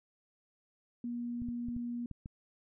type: tone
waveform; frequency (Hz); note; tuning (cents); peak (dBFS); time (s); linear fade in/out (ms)
sine; 239.3; A#3; +46; -35; 1.04-2.06; 2
type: clicks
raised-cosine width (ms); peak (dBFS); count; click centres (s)
5; -31; 6; 1.419 / 1.487 / 1.686 / 1.765 / 2.113 / 2.259
effects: none